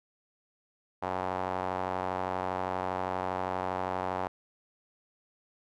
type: tone with band-pass filter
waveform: sawtooth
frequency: 92.5 Hz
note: F#2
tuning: in tune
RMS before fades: -33 dBFS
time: 1.02-4.28 s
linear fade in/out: 10 ms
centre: 840 Hz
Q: 2.2
effects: none